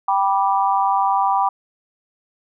sine chord, G major, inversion none, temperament just, 784 / 980 / 1176 Hz, G5 / B5 / D6, 0 / -14 / +2 cents, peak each -18 / -19 / -22 dBFS, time 0.08-1.49 s, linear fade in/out 5 ms, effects none

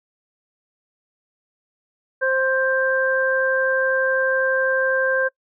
harmonic tone, 526 Hz, C5, 9 cents sharp, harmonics 1 / 2 / 3, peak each -20 / -30 / -20 dBFS, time 2.21-5.29 s, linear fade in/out 20 ms, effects noise-tail reverb RT60 0.1 s tail -24 dB re dry

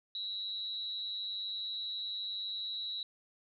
sine tone with amplitude modulation, 3904 Hz, B7, 21 cents flat, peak -33 dBFS, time 0.15-3.03 s, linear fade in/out 2 ms, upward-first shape sine, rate 201 Hz, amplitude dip 65%, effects none

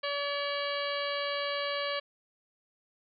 harmonic tone with a mistuned harmonic, 571 Hz, D5, 49 cents flat, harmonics 1 / 2 / 3 / 4 / 5 / 6 / 7 / 8, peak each -34 / -37 / -39 / -40 / -41 / -42 / -42 / -43 dBFS, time 0.03-2 s, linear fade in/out 10 ms, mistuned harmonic 6, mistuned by -87 cents, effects none

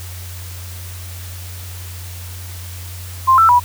sine tone with pitch steps, 1049 / 1329 / 976 Hz, C6 / E6 / B5, +4 / +14 / -21 cents, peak -7 dBFS, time 3.27-3.6 s, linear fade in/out 20 ms, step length 110 ms, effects added 89 Hz sine -29 dBFS peak until 3.64 s + white hiss -36 dBFS RMS until 3.64 s

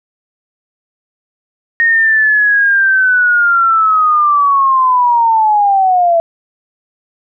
sine linear sweep, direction down, 1858 to 662 Hz, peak -7 dBFS, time 1.8-6.2 s, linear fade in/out 0 ms, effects none

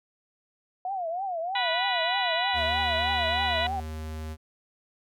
sine tone with vibrato, 717 Hz, F5, 45 cents sharp, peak -28 dBFS, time 0.85-3.8 s, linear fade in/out 2 ms, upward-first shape triangle, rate 3.2 Hz, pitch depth 200 cents each way
harmonic tone, 490.7 Hz, B4, 11 cents flat, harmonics 2 / 3 / 4 / 5 / 6 / 7 / 8, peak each -32 / -35 / -31 / -36 / -33 / -36 / -33 dBFS, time 1.55-3.67 s, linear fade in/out 5 ms
square tone with pitch glide, 77.8 to 78.43 Hz, D#2 to D#2, 0 to +14 cents, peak -34 dBFS, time 2.53-4.37 s, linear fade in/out 50 ms, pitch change +14 cents, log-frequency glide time 3.56-3.64 s
effects none

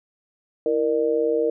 sine tone with amplitude modulation, 466.2 Hz, A#4, in tune, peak -14 dBFS, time 0.66-1.5 s, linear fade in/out 2 ms, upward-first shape sine, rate 138 Hz, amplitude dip 95%, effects none

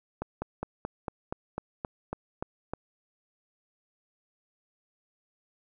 slowing click train, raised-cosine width 1 ms, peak -18 dBFS, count 11, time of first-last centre 0.22-2.736 s, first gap 200 ms, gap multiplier 1.05, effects none

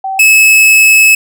sine / 45% pulse tone pair in turn, 770 / 2590 Hz, G5 / E7, -31 / -31 cents, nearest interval octave + major sixth, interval 2100 cents, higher second, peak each -14 / -3 dBFS, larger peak second, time 0.04-0.19 / 0.19-1.15 s, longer second, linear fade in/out 5 ms, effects none

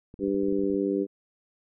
clicks, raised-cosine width 3 ms, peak -31 dBFS, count 12, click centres 0.141 / 0.192 / 0.236 / 0.281 / 0.345 / 0.433 / 0.485 / 0.526 / 0.592 / 0.638 / 0.701 / 0.742 s
harmonic tone, 98.6 Hz, G2, 11 cents sharp, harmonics 2 / 3 / 4 / 5, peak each -32 / -27 / -27 / -33 dBFS, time 0.19-1.07 s, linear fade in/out 50 ms
effects none

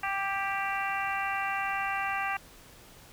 harmonic tone with a mistuned harmonic, 392 Hz, G4, in tune, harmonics 2 / 3 / 4 / 5 / 6 / 7, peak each -33 / -35 / -36 / -37 / -38 / -38 dBFS, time 0.03-2.37 s, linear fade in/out 5 ms, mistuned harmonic 4, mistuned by +18 cents, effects pink hiss -53 dBFS RMS until 3.12 s

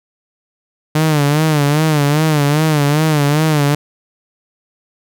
sawtooth tone with vibrato, 150.3 Hz, D3, 40 cents sharp, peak -7 dBFS, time 0.95-3.75 s, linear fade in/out 5 ms, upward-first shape sine, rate 2.5 Hz, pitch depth 94 cents each way, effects none

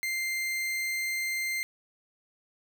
40% pulse tone, 2093 Hz, C7, in tune, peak -28 dBFS, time 0.03-1.63 s, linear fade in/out 0 ms, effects none

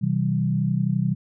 sine tone cluster, 128.2 / 160.7 / 192.1 Hz, C3 / E3 / G3, -35 / -44 / -35 cents, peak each -24 dBFS, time 0.01-1.15 s, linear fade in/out 20 ms, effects none

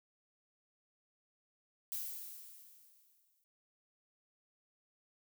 violet noise with exponential decay, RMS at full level -39 dBFS, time 1.92-3.44 s, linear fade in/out 0 ms, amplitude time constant 330 ms, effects none

